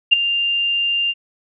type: tone with ADSR envelope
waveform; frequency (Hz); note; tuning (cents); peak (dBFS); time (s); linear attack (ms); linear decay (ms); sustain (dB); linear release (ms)
sine; 2794; F7; 0; -4; 0.11-1.14; 21; 9; -12; 41
effects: none